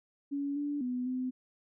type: tone with pitch steps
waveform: sine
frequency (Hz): 282.4 / 289.7 / 249.3 / 255.1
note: C#4 / D4 / B3 / C4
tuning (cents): +32 / -24 / +16 / -44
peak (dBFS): -31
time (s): 0.31-1.31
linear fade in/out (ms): 20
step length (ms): 250
effects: none